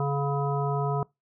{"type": "harmonic tone", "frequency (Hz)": 141.1, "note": "C#3", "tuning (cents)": 31, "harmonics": [1, 3, 5, 7, 9], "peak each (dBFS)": [-26, -31, -33, -34, -36], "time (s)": [0, 1.03], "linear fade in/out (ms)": 2, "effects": ["noise-tail reverb RT60 0.2 s tail -24 dB re dry"]}